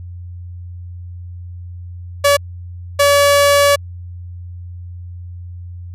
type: tone bursts at uneven times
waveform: sawtooth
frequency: 570 Hz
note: C#5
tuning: 48 cents sharp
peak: -5 dBFS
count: 2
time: 2.24-2.37 / 2.99-3.76 s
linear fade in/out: 10 ms
effects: added 88 Hz sine -28 dBFS peak until 5.94 s + resampled to 32000 Hz